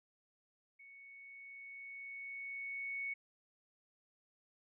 sine tone with level ramp, 2219 Hz, C#7, 1 cent sharp, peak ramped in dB -55 to -37 dBFS, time 0.79-3.14 s, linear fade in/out 10 ms, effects none

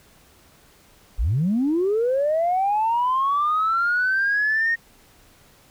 sine linear sweep, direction up, 38.12 to 1864.7 Hz, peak -17 dBFS, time 1.18-4.76 s, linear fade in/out 20 ms, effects tanh soft clip ceiling -14 dBFS + pink hiss -54 dBFS RMS until 5.7 s

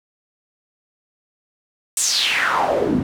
pink noise with band-pass filter sweep, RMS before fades -19 dBFS, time 1.97-3.03 s, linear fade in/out 2 ms, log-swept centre 8700 to 200 Hz, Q 4, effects none

